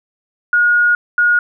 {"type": "tone pair in turn", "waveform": "sine", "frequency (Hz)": [1440, 1440], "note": ["F#6", "F#6"], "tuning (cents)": [-47, -47], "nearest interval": "unison", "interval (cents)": 0, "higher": "neither", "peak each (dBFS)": -9, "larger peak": "neither", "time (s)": [[0.53, 0.95], [1.18, 1.39]], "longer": "first", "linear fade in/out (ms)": 2, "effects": []}